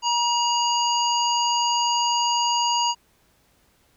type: harmonic tone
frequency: 952 Hz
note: A#5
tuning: 36 cents sharp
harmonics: 1 / 3 / 5 / 7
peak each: -21 / -26 / -28 / -29 dBFS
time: 0.02-2.95 s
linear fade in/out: 50 ms
effects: pink hiss -62 dBFS RMS until 3.96 s